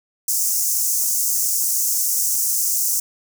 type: high-pass noise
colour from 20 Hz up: pink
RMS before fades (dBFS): -20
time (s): 0.28-3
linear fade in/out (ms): 5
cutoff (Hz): 5800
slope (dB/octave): 48
effects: none